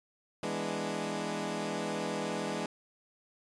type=chord; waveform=15% pulse; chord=E dominant seventh; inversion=none; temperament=equal; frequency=164.81 / 207.7 / 246.9 / 293.7 Hz; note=E3 / G#3 / B3 / D4; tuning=0 / 0 / 0 / 0 cents; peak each=-33 / -30 / -35 / -33 dBFS; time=0.43-2.66 s; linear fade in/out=2 ms; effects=resampled to 22050 Hz